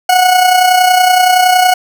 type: tone with amplitude modulation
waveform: 40% pulse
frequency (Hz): 733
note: F#5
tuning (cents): -16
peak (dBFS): -3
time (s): 0.09-1.74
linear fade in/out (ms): 5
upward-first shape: sine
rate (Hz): 30.7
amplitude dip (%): 50
effects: none